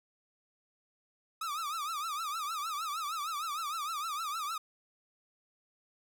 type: tone with vibrato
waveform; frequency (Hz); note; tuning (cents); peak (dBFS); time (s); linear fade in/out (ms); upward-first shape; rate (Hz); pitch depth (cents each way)
45% pulse; 1244.5; D#6; 0; -34; 1.41-4.58; 5; triangle; 6.5; 170
effects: none